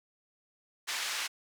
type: band-pass noise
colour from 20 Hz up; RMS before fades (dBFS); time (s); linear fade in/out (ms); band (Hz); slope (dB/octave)
pink; -35; 0.87-1.28; 20; 1500 to 7400; 12
effects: none